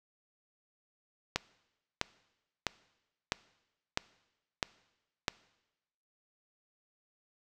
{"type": "click train", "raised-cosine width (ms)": 0.2, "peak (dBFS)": -11, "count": 7, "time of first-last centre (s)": [1.36, 5.282], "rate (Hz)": 1.53, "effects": ["noise-tail reverb RT60 1.0 s tail -21 dB re dry"]}